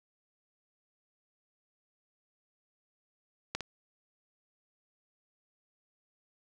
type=clicks; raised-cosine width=0.2 ms; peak=-15 / -20 dBFS; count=2; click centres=3.55 / 3.607 s; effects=none